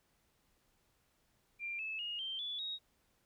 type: tone with pitch steps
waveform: sine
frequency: 2379 / 2609 / 2862 / 3139 / 3443 / 3776 Hz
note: D7 / E7 / F7 / G7 / A7 / A#7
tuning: +22 / -18 / +42 / +2 / -38 / +22 cents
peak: -38 dBFS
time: 1.59-2.79 s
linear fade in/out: 50 ms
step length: 200 ms
effects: pink hiss -75 dBFS RMS until 3.25 s